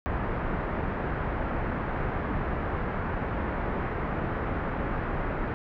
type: low-pass noise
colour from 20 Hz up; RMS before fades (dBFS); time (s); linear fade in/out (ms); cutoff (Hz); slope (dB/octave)
pink; -30; 0.06-5.54; 0; 1800; 24
effects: none